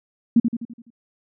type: tone with echo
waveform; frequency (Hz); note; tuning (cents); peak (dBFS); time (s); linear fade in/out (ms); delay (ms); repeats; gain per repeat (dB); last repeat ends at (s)
sine; 233.1; A#3; 0; -10; 0.36-0.4; 5; 84; 6; -6; 0.904
effects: none